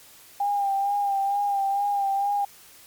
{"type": "tone with vibrato", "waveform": "sine", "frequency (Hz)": 800, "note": "G5", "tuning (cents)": 35, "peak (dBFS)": -21, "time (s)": [0.4, 2.45], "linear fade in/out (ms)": 5, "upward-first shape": "sine", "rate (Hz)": 2.2, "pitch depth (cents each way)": 33, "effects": ["white hiss -50 dBFS RMS until 2.86 s", "MP3 96 kbps"]}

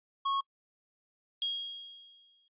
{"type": "tone", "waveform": "square", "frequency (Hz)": 1098, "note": "C#6", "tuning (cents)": -17, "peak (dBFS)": -29, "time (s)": [0.25, 0.41], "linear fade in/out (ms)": 10}
{"type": "tone with exponential decay", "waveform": "sine", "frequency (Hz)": 3271, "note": "G#7", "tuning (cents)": -27, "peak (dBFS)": -28, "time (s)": [1.42, 2.48], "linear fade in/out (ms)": 1, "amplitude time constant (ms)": 230}
{"effects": ["noise-tail reverb RT60 0.1 s tail -26 dB re dry", "resampled to 8000 Hz"]}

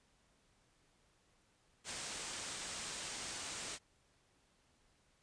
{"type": "low-pass noise", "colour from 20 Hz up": "white", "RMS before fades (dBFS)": -45, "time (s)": [1.84, 3.79], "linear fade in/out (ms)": 50, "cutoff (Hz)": 9200, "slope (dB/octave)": 96, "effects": ["pink hiss -73 dBFS RMS until 5.22 s", "resampled to 22050 Hz"]}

